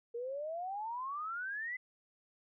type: exponential sweep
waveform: sine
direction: up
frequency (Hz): 460 to 2045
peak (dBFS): -37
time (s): 0.14-1.77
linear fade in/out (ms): 10
effects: none